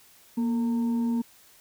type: tone with frequency modulation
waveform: sine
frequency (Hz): 235.4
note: A#3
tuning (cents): +17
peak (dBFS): -23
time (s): 0.37-1.22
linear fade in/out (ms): 10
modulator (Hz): 681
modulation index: 0.22
effects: white hiss -56 dBFS RMS until 1.6 s